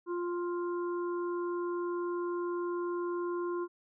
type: harmonic tone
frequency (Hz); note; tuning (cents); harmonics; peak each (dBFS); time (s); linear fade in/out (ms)
349.8; F4; +3; 1 / 3 / 4; -32 / -40 / -48; 0.06-3.68; 50
effects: none